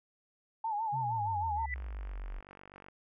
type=tone with vibrato; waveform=sine; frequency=864 Hz; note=A5; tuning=32 cents flat; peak=-31 dBFS; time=0.64-1.66 s; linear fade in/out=5 ms; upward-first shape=sine; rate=6.4 Hz; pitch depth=96 cents each way
type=exponential sweep; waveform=sine; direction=down; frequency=139.7 to 35.72 Hz; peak=-37 dBFS; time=0.92-2.41 s; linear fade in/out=20 ms
type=tone with exponential growth; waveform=sine; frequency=1984 Hz; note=B6; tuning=7 cents sharp; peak=-31 dBFS; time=1.56-1.74 s; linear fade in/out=1 ms; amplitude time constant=37 ms
type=click train; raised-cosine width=0.5 ms; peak=-36 dBFS; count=55; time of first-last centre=1.76-2.885 s; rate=48 Hz
effects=none